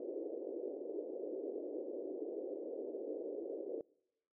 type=band-pass noise; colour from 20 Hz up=white; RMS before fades=-43 dBFS; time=0-3.81 s; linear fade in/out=2 ms; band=310 to 520 Hz; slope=48 dB/octave; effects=noise-tail reverb RT60 0.9 s tail -26 dB re dry